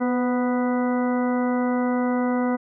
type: harmonic tone with a mistuned harmonic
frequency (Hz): 246.9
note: B3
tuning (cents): 0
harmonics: 1 / 2 / 3 / 4 / 5 / 6 / 8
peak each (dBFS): -21 / -27 / -31 / -33 / -35 / -37 / -39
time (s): 0-2.57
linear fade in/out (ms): 20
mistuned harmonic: 2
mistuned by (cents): +30
effects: none